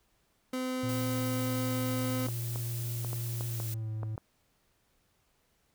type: tone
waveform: 30% pulse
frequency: 256.3 Hz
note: C4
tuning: 36 cents flat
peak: -29 dBFS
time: 0.53-2.27 s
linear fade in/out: 5 ms
type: tone with pitch glide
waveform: triangle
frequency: 117.6 to 109.09 Hz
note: A#2 to A2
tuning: +16 to -14 cents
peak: -31 dBFS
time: 0.83-4.16 s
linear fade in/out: 5 ms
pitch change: -130 cents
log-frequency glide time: 3.45-3.9 s
type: noise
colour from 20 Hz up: blue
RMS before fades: -42 dBFS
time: 0.89-3.74 s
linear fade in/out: 0 ms
type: clicks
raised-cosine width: 1 ms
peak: -26 dBFS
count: 8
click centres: 2.286 / 2.559 / 3.047 / 3.131 / 3.409 / 3.601 / 4.032 / 4.179 s
effects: pink hiss -72 dBFS RMS until 5.74 s